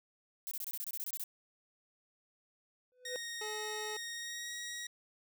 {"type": "noise bursts", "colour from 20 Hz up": "violet", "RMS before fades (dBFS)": -40, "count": 12, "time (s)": [0.47, 1.238], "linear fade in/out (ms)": 0, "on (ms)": 42, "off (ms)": 24}
{"type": "tone with exponential growth", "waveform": "triangle", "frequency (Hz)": 501, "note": "B4", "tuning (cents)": 25, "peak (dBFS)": -33, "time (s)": [2.92, 3.16], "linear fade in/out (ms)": 0, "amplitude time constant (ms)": 51}
{"type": "tone with pitch glide", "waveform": "15% pulse", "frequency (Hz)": [1864.7, 1899.5], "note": ["A#6", "A#6"], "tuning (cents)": [0, 32], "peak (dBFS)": -34, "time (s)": [3.05, 4.87], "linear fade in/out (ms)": 5, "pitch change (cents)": 32, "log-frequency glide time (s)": [4.14, 4.53]}
{"type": "tone", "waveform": "25% pulse", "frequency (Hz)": 427, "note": "G#4", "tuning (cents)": 48, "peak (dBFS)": -37, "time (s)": [3.41, 3.97], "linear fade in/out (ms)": 5}
{"effects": []}